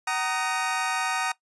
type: chord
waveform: 25% pulse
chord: D# minor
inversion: first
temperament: equal with one note detuned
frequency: 756 / 932.3 / 1244.5 Hz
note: F#5 / A#5 / D#6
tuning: +37 / 0 / 0 cents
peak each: -26 dBFS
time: 0.07-1.32 s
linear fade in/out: 5 ms
effects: noise-tail reverb RT60 0.1 s tail -18 dB re dry + resampled to 24000 Hz